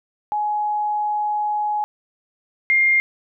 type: tone pair in turn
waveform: sine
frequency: 840 / 2117 Hz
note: G#5 / C7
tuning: +19 / +20 cents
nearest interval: octave + major third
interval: 1601 cents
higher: second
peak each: -19 / -13 dBFS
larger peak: second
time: 0.32-1.84 / 2.7-3 s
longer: first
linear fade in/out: 0 ms
effects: none